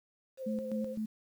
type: tone with vibrato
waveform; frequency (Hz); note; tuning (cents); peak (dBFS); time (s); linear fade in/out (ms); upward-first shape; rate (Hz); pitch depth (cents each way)
sine; 523.3; C5; 0; -37; 0.37-0.97; 50; square; 9; 21
type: tone with tremolo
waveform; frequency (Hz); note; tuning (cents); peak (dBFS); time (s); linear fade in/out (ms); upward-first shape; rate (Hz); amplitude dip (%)
sine; 217.4; A3; -21; -32; 0.46-1.06; 10; square; 3.9; 65
effects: 10-bit